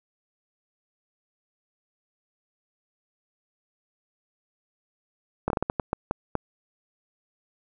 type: slowing click train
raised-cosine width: 1 ms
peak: -10 dBFS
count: 10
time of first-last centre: 5.48-6.353 s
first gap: 22 ms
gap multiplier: 1.35
effects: none